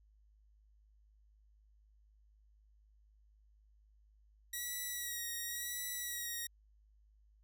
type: tone with vibrato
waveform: 5% pulse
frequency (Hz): 1918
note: A#6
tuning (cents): +49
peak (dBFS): -29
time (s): 4.53-6.47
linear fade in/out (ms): 5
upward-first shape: sine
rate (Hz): 0.93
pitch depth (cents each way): 36
effects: added 52 Hz sine -64 dBFS peak until 7.43 s